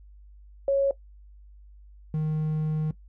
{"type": "tone pair in turn", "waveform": ["sine", "triangle"], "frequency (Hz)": [552, 154.9], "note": ["C#5", "D#3"], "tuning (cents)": [-7, -7], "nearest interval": "octave + minor seventh", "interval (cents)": 2200, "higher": "first", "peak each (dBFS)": [-19, -22], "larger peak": "first", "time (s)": [[0.68, 0.91], [2.14, 2.91]], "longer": "second", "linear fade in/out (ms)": 2, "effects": ["noise-tail reverb RT60 0.1 s tail -17 dB re dry", "added 50 Hz sine -47 dBFS peak until 3.08 s"]}